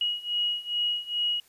sine beating tone pair, 2898 / 2900.4 Hz, F#7 / F#7, -37 / -35 cents, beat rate 2.4 Hz, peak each -30 / -28 dBFS, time 0.01-1.4 s, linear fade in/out 2 ms, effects white hiss -60 dBFS RMS until 1.48 s + resampled to 32000 Hz

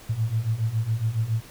sine beating tone pair, 108 / 115.2 Hz, A2 / A#2, -32 / -20 cents, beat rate 7.2 Hz, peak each -27 / -24 dBFS, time 0.09-1.41 s, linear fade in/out 10 ms, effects pink hiss -47 dBFS RMS until 1.5 s

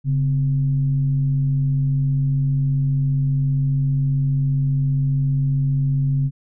sine tone with frequency modulation, 138.59 Hz, C#3, in tune, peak -16 dBFS, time 0.04-6.31 s, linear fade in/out 50 ms, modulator 115 Hz, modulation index 0.31, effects none

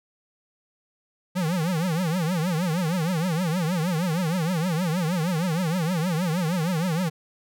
square tone with vibrato, 170.8 Hz, F3, 38 cents flat, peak -23 dBFS, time 1.35-7.1 s, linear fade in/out 20 ms, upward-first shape triangle, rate 6.4 Hz, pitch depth 220 cents each way, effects none

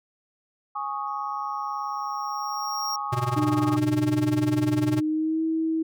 sine chord, Ab suspended fourth, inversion none, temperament just, 830.6 / 1107.5 / 1245.9 Hz, Ab5 / Db6 / Eb6, 0 / -2 / +2 cents, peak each -32 / -31 / -33 dBFS, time 0.75-3.77 s, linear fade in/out 10 ms
square tone with exponential growth, 5588 Hz, F8, in tune, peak -28 dBFS, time 1.07-2.96 s, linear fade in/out 5 ms, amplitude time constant 410 ms
square tone with tremolo, 123.1 Hz, B2, 5 cents flat, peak -22 dBFS, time 3.12-5.01 s, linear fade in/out 10 ms, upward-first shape sine, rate 20 Hz, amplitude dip 90%
sine tone with pitch glide, 302 to 321.8 Hz, D4 to E4, +48 to -42 cents, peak -22 dBFS, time 3.36-5.83 s, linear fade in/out 10 ms, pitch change +110 cents, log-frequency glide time 4.86-5.43 s
effects none

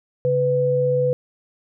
sine tone pair together, 138.98 / 498.7 Hz, C#3 / B4, +5 / +17 cents, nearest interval octave + minor seventh, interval 2212 cents, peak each -23 / -17 dBFS, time 0.25-1.13 s, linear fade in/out 0 ms, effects none

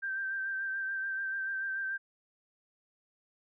sine tone with vibrato, 1568 Hz, G6, in tune, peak -32 dBFS, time 0.02-1.98 s, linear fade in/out 20 ms, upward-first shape sine, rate 6.9 Hz, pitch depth 27 cents each way, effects none

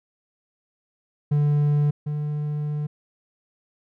triangle tone pair in turn, 146.83 / 148.79 Hz, D3 / D3, 0 / +23 cents, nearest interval unison, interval 23 cents, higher second, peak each -15 / -22 dBFS, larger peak first, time 1.31-1.91 / 2.06-2.87 s, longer second, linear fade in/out 10 ms, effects none

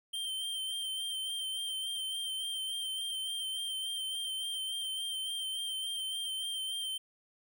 square tone with vibrato, 3136 Hz, G7, in tune, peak -35 dBFS, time 0.13-6.98 s, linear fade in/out 10 ms, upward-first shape sine, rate 3.5 Hz, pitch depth 26 cents each way, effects none

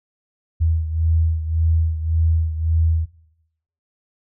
sine beating tone pair, 80.7 / 82.5 Hz, E2 / E2, -36 / +2 cents, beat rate 1.8 Hz, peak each -17 / -23 dBFS, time 0.6-3.06 s, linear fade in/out 20 ms, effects noise-tail reverb RT60 0.8 s tail -18 dB re dry

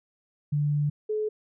sine tone pair in turn, 146.83 / 428.2 Hz, D3 / A4, 0 / -47 cents, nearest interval octave + perfect fifth, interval 1853 cents, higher second, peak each -22 / -25 dBFS, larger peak first, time 0.52-0.9 / 1.09-1.29 s, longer first, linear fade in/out 10 ms, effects none

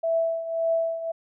sine tone with tremolo, 659.3 Hz, E5, in tune, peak -19 dBFS, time 0.03-1.12 s, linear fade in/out 10 ms, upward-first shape triangle, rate 1.8 Hz, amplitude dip 75%, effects none

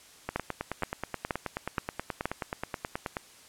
two click trains, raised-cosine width 0.5 ms, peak -13 / -16 dBFS, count 5 / 28, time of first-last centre 0.36-2.256 / 0.29-3.168 s, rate 2.11 / 9.38 Hz, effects white hiss -54 dBFS RMS until 3.48 s + low-pass 10000 Hz 12 dB/octave

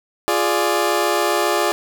20% pulse chord, D diminished, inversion first, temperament equal with one note detuned, 349.2 / 416.5 / 587.3 Hz, F4 / Ab4 / D5, 0 / +5 / 0 cents, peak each -16 dBFS, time 0.28-1.72 s, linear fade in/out 0 ms, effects none

